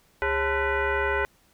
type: tone with frequency modulation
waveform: sine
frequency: 545 Hz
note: C#5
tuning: 29 cents flat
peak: -22 dBFS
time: 0.22-1.25 s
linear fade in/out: 0 ms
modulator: 476 Hz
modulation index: 3.2
effects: pink hiss -62 dBFS RMS until 1.53 s